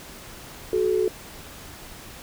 sine tone pair together, 370.4 / 430.8 Hz, F#4 / A4, +2 / -37 cents, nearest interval minor third, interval 261 cents, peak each -22 dBFS, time 0.73-1.08 s, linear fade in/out 2 ms, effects pink hiss -42 dBFS RMS until 2.22 s

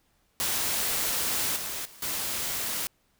white noise with level steps, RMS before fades -28 / -34 / -50 / -31 dBFS, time 0.4-2.87 s, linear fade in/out 0 ms, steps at 1.56 / 1.85 / 2.02 s, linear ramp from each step 5 ms, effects pink hiss -69 dBFS RMS until 3.19 s

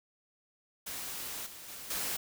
white noise with level steps, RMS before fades -40 / -48 / -45 / -35 dBFS, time 0.86-2.17 s, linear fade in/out 10 ms, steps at 1.46 / 1.68 / 1.9 s, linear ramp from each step 5 ms, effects none

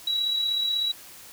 sine tone with amplitude modulation, 3897 Hz, B7, 24 cents flat, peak -21 dBFS, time 0.07-0.92 s, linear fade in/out 5 ms, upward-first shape sine, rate 36.3 Hz, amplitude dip 40%, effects white hiss -46 dBFS RMS until 1.32 s

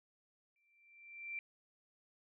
sine tone with exponential growth, 2352 Hz, D7, 2 cents sharp, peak -38 dBFS, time 0.56-1.39 s, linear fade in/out 1 ms, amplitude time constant 180 ms, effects none

